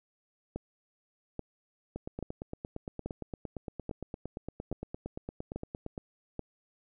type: two click trains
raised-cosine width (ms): 2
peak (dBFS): -22 / -24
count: 8 / 36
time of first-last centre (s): 0.56-6.393 / 1.96-5.978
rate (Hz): 1.2 / 8.71
effects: none